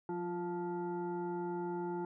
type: tone with frequency modulation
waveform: sine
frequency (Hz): 349.2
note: F4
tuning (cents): 0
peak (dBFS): -35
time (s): 0.09-2.05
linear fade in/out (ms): 2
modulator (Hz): 526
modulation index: 0.99
effects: none